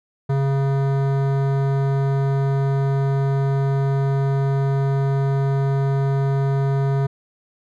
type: tone with hard clipping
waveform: sine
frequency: 137.2 Hz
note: C#3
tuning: 17 cents flat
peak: -19 dBFS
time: 0.29-7.07 s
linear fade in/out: 10 ms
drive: 16 dB
effects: none

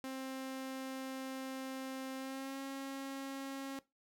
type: tone with pitch glide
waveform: sawtooth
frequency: 264.1 to 271.7 Hz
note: C4 to C#4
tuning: +16 to -35 cents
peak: -37 dBFS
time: 0.04-3.79 s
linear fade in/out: 0 ms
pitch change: +49 cents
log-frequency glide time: 2.16-2.59 s
effects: noise-tail reverb RT60 0.2 s tail -18 dB re dry

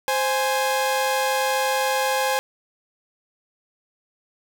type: tone pair together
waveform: sawtooth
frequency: 523.2 / 830.6 Hz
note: C5 / G#5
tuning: 0 / 0 cents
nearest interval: minor sixth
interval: 800 cents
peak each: -19 dBFS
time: 0.08-2.39 s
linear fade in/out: 0 ms
effects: none

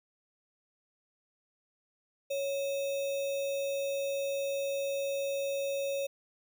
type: tone with sample-and-hold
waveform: sine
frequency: 554.4 Hz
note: C#5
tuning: in tune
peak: -30 dBFS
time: 2.3-6.07 s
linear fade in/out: 10 ms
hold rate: 3150 Hz
effects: none

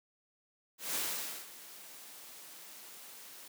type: noise with ADSR envelope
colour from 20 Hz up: white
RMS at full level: -34 dBFS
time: 0.78-3.48 s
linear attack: 170 ms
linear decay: 510 ms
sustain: -17 dB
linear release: 5 ms
effects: high-pass 200 Hz 12 dB/octave

